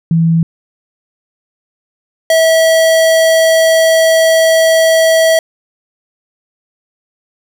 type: tone pair in turn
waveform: sine / square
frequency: 164.81 / 649 Hz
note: E3 / E5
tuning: 0 / -27 cents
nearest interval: 2 octaves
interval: 2373 cents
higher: second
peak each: -7 dBFS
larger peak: neither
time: 0.11-0.43 / 2.3-5.39 s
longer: second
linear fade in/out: 2 ms
effects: none